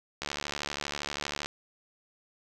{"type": "click train", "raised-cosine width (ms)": 0.2, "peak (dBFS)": -15, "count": 91, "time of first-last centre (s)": [0.22, 1.46], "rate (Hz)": 72.6, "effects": []}